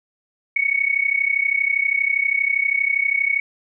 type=tone with amplitude modulation; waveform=sine; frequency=2224 Hz; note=C#7; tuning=5 cents sharp; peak=-13 dBFS; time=0.56-3.4 s; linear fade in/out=5 ms; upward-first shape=sine; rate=32.5 Hz; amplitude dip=85%; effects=none